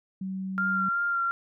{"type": "tone", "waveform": "sine", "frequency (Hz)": 190, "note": "F#3", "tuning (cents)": 46, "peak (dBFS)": -30, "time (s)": [0.21, 0.89], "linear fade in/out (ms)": 5}
{"type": "tone with vibrato", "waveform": "sine", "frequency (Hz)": 1387, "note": "F6", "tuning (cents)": -12, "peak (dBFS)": -24, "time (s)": [0.58, 1.31], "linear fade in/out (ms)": 0, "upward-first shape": "sine", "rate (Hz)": 2.7, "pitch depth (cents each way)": 18}
{"effects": []}